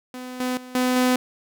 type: tone with level steps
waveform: sawtooth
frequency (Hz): 252.4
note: B3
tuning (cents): +38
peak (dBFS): -29 / -19 / -34 / -15 / -13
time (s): 0.14-1.16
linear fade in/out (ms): 2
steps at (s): 0.4 / 0.57 / 0.75 / 0.96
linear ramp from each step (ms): 2
effects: none